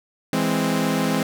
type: chord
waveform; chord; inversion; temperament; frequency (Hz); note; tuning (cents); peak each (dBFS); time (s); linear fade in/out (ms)
sawtooth; E augmented; none; equal; 164.81 / 207.7 / 261.6; E3 / G#3 / B#3; 0 / 0 / 0; -21 / -20 / -19; 0.33-1.23; 2
effects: none